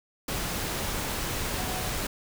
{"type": "tone in noise", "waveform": "sine", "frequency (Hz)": 740, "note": "F#5", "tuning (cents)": 0, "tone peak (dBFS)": -39, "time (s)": [1.58, 1.89], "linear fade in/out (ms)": 5, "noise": "pink", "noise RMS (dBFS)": -31, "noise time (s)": [0.28, 2.07], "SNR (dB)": -11, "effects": []}